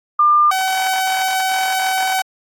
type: tone pair in turn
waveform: sine / sawtooth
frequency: 1199 / 757.5 Hz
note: D6 / F#5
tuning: +36 / +40 cents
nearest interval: minor sixth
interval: 796 cents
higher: first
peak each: -9 / -12 dBFS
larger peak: first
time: 0.19-0.51 / 0.51-2.22 s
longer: second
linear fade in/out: 5 ms
effects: AAC 64 kbps